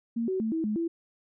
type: tone with pitch steps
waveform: sine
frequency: 231.5 / 376.7 / 221.7 / 323.7 / 212.7 / 334.1 Hz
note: A#3 / F#4 / A3 / E4 / G#3 / E4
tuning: -12 / +31 / +13 / -31 / +42 / +23 cents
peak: -26 dBFS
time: 0.16-0.88 s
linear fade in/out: 10 ms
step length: 120 ms
effects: none